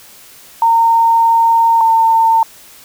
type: tone pair in turn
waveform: sine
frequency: 917 / 904.4 Hz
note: A#5 / A5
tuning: -29 / +47 cents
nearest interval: unison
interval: 24 cents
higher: first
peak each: -7 dBFS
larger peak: neither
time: 0.62-1.81 / 1.81-2.43 s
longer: first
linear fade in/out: 2 ms
effects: white hiss -40 dBFS RMS until 2.84 s